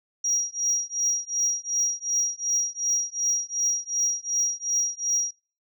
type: tone with tremolo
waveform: sine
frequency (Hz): 5710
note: F8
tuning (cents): +37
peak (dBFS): -18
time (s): 0.24-5.31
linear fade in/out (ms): 5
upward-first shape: triangle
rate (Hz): 2.7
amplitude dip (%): 100
effects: noise-tail reverb RT60 0.4 s tail -22 dB re dry + tanh soft clip ceiling -17 dBFS